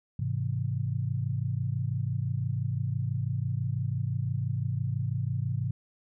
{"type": "chord", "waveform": "sine", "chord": "Ab augmented", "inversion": "none", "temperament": "just", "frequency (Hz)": [103.83, 129.78, 162.23], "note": ["Ab2", "C3", "E3"], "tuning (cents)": [0, -14, -27], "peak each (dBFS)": [-31, -30, -36], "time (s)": [0.19, 5.71], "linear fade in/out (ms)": 5, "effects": []}